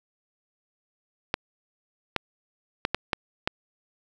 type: clicks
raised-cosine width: 0.3 ms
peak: -7 dBFS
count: 6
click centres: 1.341 / 2.163 / 2.851 / 2.946 / 3.132 / 3.475 s
effects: 7-bit